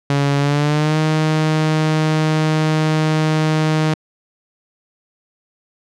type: tone with pitch glide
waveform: sawtooth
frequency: 141.4 to 155.99 Hz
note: C#3 to D#3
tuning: +35 to +5 cents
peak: -10 dBFS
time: 0.1-3.94 s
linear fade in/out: 2 ms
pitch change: +170 cents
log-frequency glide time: 0.39-0.98 s
effects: low-pass 6000 Hz 12 dB/octave